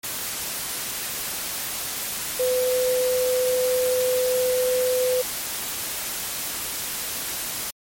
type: tone in noise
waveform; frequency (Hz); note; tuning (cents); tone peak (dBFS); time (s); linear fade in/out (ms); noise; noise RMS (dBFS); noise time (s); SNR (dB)
sine; 505; B4; +39; -19; 2.39-5.22; 10; white; -29; 0.03-7.71; +7
effects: MP3 64 kbps